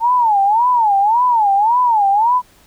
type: tone with vibrato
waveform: sine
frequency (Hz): 887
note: A5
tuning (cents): +14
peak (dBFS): -10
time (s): 0-2.42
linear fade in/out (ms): 50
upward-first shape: sine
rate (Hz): 1.8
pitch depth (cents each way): 210
effects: pink hiss -50 dBFS RMS until 2.66 s